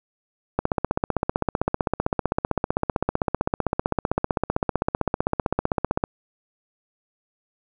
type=click train; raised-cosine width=1 ms; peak=-6 dBFS; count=86; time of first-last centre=0.59-6.039 s; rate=15.6 Hz; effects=none